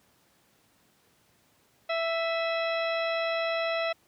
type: harmonic tone with a mistuned harmonic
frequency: 662 Hz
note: E5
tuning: 7 cents sharp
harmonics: 1 / 2 / 3 / 4 / 5 / 6 / 8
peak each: -28 / -35 / -36 / -36 / -41 / -41 / -48 dBFS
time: 1.89-3.93 s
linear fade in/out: 10 ms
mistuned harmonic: 4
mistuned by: -42 cents
effects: pink hiss -65 dBFS RMS until 4.07 s + high-pass 100 Hz 12 dB/octave